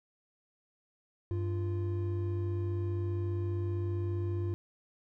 triangle tone pair together, 97.3 / 347 Hz, G2 / F4, -12 / -11 cents, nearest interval octave + minor seventh, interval 2201 cents, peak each -29 / -36 dBFS, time 1.31-4.54 s, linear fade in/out 0 ms, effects none

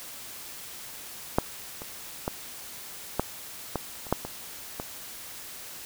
clicks, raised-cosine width 1 ms, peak -6 / -24 / -13 / -9 / -13 / -27 / -8 / -20 / -18 dBFS, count 9, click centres 1.385 / 1.819 / 2.279 / 3.196 / 3.757 / 4.068 / 4.126 / 4.25 / 4.799 s, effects white hiss -42 dBFS RMS until 5.85 s

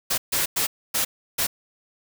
white noise bursts at uneven times, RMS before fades -23 dBFS, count 5, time 0.1-0.18 / 0.32-0.46 / 0.56-0.67 / 0.94-1.05 / 1.38-1.47 s, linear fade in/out 10 ms, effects none

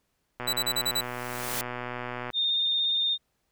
click train, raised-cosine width 0.5 ms, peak -19 dBFS, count 235, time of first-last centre 0.4-2.302 s, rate 123 Hz
sawtooth tone bursts, 3951 Hz, B7, in tune, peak -21 dBFS, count 6, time 0.47-1.011 s, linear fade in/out 10 ms, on 61 ms, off 35 ms
white noise with exponential growth, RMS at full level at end -30 dBFS, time 0.69-1.61 s, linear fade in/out 0 ms, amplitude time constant 200 ms
sine tone with vibrato, 3649 Hz, A#7, 38 cents flat, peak -23 dBFS, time 2.33-3.18 s, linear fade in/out 50 ms, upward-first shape sine, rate 17 Hz, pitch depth 18 cents each way
effects pink hiss -75 dBFS RMS until 3.51 s

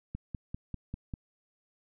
click train, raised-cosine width 5 ms, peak -24 dBFS, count 6, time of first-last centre 0.15-1.138 s, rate 5.06 Hz, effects none

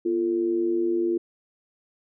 sine tone with amplitude modulation, 344.5 Hz, F4, 24 cents flat, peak -18 dBFS, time 0.05-1.18 s, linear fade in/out 10 ms, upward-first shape sine, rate 101 Hz, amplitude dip 65%, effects none

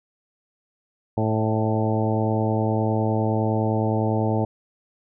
harmonic tone with a mistuned harmonic, 109.8 Hz, A2, 3 cents flat, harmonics 1 / 2 / 3 / 4 / 5 / 6 / 7 / 8, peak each -23 / -26 / -28 / -29 / -30 / -31 / -31 / -32 dBFS, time 1.17-4.45 s, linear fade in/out 5 ms, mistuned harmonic 6, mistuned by -28 cents, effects none

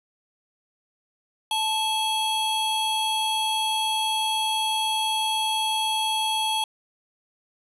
square tone pair together, 874 / 3310 Hz, A5 / G#7, -12 / -6 cents, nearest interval octave + major seventh, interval 2306 cents, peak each -26 dBFS, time 1.51-6.64 s, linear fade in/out 2 ms, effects resampled to 32000 Hz + 9-bit

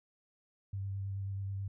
sine tone with vibrato, 98 Hz, G2, in tune, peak -35 dBFS, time 0.73-1.68 s, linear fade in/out 5 ms, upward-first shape square, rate 9.3 Hz, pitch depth 13 cents each way, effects none

